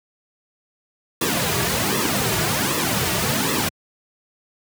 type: noise with flanger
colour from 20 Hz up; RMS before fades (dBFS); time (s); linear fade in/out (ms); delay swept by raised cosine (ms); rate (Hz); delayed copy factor
pink; -21; 1.21-3.69; 5; 1.3 to 3.9; 1.3; -0.7
effects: high-pass 100 Hz 12 dB/octave